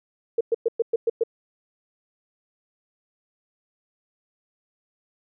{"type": "tone bursts", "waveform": "sine", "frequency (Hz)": 460, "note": "A#4", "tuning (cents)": -23, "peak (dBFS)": -17, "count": 7, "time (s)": [0.38, 1.236], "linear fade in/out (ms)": 5, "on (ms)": 28, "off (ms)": 110, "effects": []}